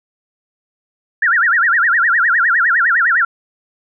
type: tone with vibrato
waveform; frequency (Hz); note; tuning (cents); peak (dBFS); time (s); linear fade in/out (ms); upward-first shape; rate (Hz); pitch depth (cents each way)
sine; 1611; G6; +47; -10; 1.22-3.25; 5; sine; 9.8; 300
effects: none